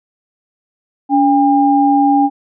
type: tone pair together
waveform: sine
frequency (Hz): 284.3 / 804.1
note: C#4 / G5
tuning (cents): +44 / +44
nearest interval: octave + tritone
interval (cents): 1800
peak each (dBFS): -11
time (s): 1.09-2.3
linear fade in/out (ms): 50
effects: none